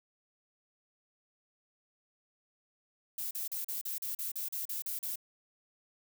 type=noise bursts; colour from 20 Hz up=violet; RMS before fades=-37 dBFS; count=12; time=3.18-5.158 s; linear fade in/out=5 ms; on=130 ms; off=38 ms; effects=none